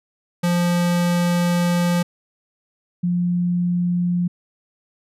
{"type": "tone pair in turn", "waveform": ["square", "sine"], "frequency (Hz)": [174.61, 176.23], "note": ["F3", "F3"], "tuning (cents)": [0, 16], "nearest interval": "unison", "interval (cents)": 16, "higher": "second", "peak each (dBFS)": -17, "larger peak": "neither", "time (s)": [[0.43, 2.03], [3.03, 4.28]], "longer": "first", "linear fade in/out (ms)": 10, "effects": ["resampled to 32000 Hz"]}